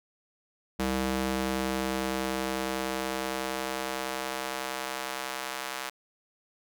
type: tone with high-pass filter sweep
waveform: square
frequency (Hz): 65.41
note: C2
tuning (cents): 0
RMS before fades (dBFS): -32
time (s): 0.79-5.9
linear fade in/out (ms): 10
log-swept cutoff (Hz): 170 to 1000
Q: 0.74
effects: none